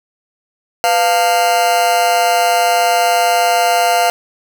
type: tone with amplitude modulation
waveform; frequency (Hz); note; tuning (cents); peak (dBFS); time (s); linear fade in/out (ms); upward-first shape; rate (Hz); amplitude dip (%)
40% pulse; 698.5; F5; 0; -6; 0.84-4.1; 0; sine; 200; 85
effects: none